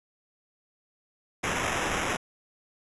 blue noise with sample-and-hold, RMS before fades -29 dBFS, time 1.43-2.17 s, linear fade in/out 10 ms, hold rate 4410 Hz, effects resampled to 24000 Hz

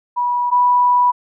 sine tone pair in turn, 974 / 982.5 Hz, B5 / B5, -24 / -9 cents, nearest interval unison, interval 15 cents, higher second, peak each -15 / -10 dBFS, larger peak second, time 0.16-0.51 / 0.51-1.12 s, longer second, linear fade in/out 20 ms, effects none

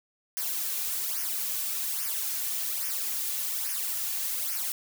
blue noise with flanger, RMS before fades -31 dBFS, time 0.37-4.72 s, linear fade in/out 0 ms, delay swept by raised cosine 0.25 to 3.15 ms, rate 1.2 Hz, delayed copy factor -0.8, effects none

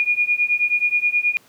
sine beating tone pair, 2433 / 2442.4 Hz, D#7 / D#7, -39 / -33 cents, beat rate 9.4 Hz, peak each -20 / -19 dBFS, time 0-1.37 s, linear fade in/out 0 ms, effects pink hiss -53 dBFS RMS until 1.48 s + high-pass 150 Hz 12 dB/octave

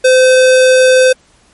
square tone, 514 Hz, C5, 31 cents flat, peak -5 dBFS, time 0.04-1.13 s, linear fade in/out 10 ms, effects pink hiss -49 dBFS RMS until 1.53 s + MP3 48 kbps

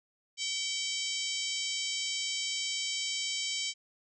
harmonic tone with a mistuned harmonic, 778 Hz, G5, 13 cents flat, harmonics 3 / 4 / 5 / 6 / 7 / 8 / 9 / 10, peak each -40 / -36 / -42 / -41 / -39 / -44 / -41 / -42 dBFS, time 0.37-3.74 s, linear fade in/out 50 ms, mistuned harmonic 3, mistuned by -45 cents, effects none

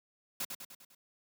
white noise with echo, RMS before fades -36 dBFS, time 0.4-0.45 s, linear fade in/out 5 ms, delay 100 ms, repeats 5, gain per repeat -5 dB, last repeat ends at 0.95 s, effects high-pass 150 Hz 12 dB/octave

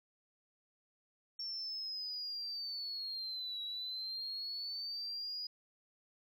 sine linear two-way sweep, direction down then up, 5470 to 3877 to 4926 Hz, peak -38 dBFS, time 1.39-5.47 s, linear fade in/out 5 ms, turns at 3.62 s, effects tanh soft clip ceiling -34 dBFS

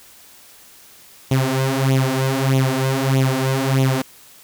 sawtooth tone with flanger, 133 Hz, C3, 29 cents sharp, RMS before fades -18 dBFS, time 1.31-4.02 s, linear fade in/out 5 ms, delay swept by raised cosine 0.3 to 5.6 ms, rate 1.6 Hz, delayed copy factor +0.8, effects white hiss -46 dBFS RMS until 4.43 s

